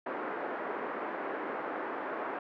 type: band-pass noise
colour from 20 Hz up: pink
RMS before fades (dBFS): -37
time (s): 0.06-2.39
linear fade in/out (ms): 5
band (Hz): 300 to 1700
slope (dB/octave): 24
effects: none